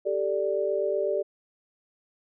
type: chord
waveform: sine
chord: G suspended second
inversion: none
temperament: equal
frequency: 392 / 440 / 587.3 Hz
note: G4 / A4 / D5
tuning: 0 / 0 / 0 cents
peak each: -28 / -30 / -27 dBFS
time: 0.05-1.23 s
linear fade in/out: 20 ms
effects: none